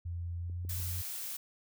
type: tone with pitch glide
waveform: sine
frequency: 86 to 88.72 Hz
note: F2 to F2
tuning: -26 to +28 cents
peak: -35 dBFS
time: 0.05-1.02 s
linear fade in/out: 10 ms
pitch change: +54 cents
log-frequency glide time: 0.38-0.67 s
type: clicks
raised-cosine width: 3 ms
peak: -41 / -36 / -41 dBFS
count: 3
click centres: 0.498 / 0.65 / 0.8 s
type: noise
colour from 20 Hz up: blue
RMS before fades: -40 dBFS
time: 0.69-1.37 s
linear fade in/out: 5 ms
effects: none